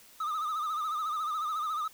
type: tone with vibrato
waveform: triangle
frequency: 1244.5 Hz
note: D#6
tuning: in tune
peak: -28 dBFS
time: 0.2-1.88 s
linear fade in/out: 5 ms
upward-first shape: sine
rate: 14 Hz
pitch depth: 81 cents each way
effects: white hiss -56 dBFS RMS until 1.93 s